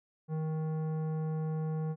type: tone with tanh clipping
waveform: triangle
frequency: 157.2 Hz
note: D#3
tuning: 18 cents sharp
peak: -33 dBFS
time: 0.28-1.96 s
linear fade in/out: 50 ms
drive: 17 dB
effects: none